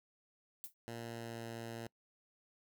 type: noise with exponential decay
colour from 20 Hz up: violet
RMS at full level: -41 dBFS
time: 0.64-0.74 s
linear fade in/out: 0 ms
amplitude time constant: 20 ms
type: tone with pitch glide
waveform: 10% pulse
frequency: 116.54 to 115.4 Hz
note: A#2 to A#2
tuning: 0 to -17 cents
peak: -35 dBFS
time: 0.88-1.87 s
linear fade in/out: 0 ms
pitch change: -17 cents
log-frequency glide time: 1-1.45 s
effects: noise-tail reverb RT60 0.1 s tail -25 dB re dry